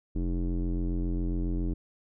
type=tone with low-pass filter; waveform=square; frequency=43.65 Hz; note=F1; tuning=in tune; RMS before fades=-29 dBFS; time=0.15-1.74 s; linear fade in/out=10 ms; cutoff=310 Hz; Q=3.1; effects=none